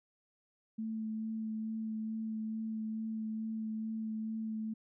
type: tone with vibrato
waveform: sine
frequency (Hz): 220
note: A3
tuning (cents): 0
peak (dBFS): -35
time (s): 0.78-4.74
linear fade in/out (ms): 10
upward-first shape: sine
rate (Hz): 2.3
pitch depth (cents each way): 13
effects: none